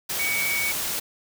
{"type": "tone in noise", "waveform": "sine", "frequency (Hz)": 2251, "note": "C#7", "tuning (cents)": 26, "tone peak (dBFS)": -24, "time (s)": [0.19, 0.72], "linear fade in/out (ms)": 10, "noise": "white", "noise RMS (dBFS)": -28, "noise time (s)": [0.09, 1], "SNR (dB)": 1, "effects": []}